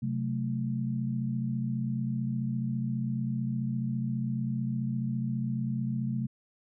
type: chord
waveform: sine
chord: F# diminished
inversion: second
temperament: equal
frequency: 130.81 / 185 / 220 Hz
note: C3 / F#3 / A3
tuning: 0 / 0 / 0 cents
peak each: -31 / -37 / -32 dBFS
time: 0.02-6.27 s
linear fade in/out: 10 ms
effects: none